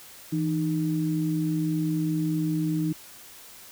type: tone pair together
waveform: sine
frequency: 163.5 / 308.6 Hz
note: E3 / D#4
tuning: -14 / -14 cents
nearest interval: major seventh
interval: 1100 cents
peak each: -26 dBFS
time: 0.32-2.93 s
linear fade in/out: 10 ms
effects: white hiss -47 dBFS RMS until 3.71 s